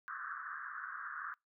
white band-pass noise, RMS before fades -44 dBFS, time 0.08-1.34 s, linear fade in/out 0 ms, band 1100 to 1700 Hz, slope 96 dB/octave, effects noise-tail reverb RT60 0.2 s tail -26 dB re dry

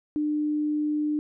sine tone, 300 Hz, D4, 37 cents sharp, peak -23 dBFS, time 0.16-1.19 s, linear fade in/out 0 ms, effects none

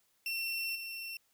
30% pulse tone with level steps, 2709 Hz, E7, 47 cents sharp, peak -31 / -37 dBFS, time 0.26-1.17 s, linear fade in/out 2 ms, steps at 0.75 s, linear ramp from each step 10 ms, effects white hiss -73 dBFS RMS until 1.33 s

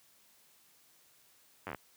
slowing click train, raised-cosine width 0.5 ms, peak -24 dBFS, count 7, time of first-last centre 1.67-1.747 s, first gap 10 ms, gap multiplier 1.1, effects white hiss -65 dBFS RMS until 1.96 s + high-pass 80 Hz 12 dB/octave

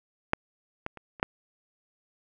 clicks, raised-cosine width 0.5 ms, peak -7 / -17 / -28 / -29 / -7 dBFS, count 5, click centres 0.334 / 0.864 / 0.973 / 1.198 / 1.229 s, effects none

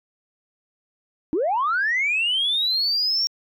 sine linear sweep, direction up, 282 to 5588 Hz, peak -18 dBFS, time 1.33-3.27 s, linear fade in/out 0 ms, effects tanh soft clip ceiling -15 dBFS

